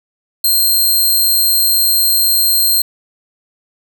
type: tone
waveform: 5% pulse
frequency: 4186 Hz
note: C8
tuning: in tune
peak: -3 dBFS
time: 0.44-2.82 s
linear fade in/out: 5 ms
effects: none